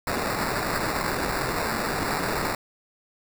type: noise with sample-and-hold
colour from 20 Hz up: violet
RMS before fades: -27 dBFS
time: 0.07-2.55 s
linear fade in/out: 2 ms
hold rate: 3150 Hz
effects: none